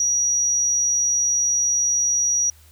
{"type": "tone", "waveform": "sine", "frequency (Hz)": 5780, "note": "F#8", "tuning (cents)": -41, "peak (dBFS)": -17, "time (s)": [0, 2.5], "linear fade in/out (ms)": 2, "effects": ["added 78 Hz sine -49 dBFS peak until 2.71 s", "white hiss -54 dBFS RMS until 2.71 s"]}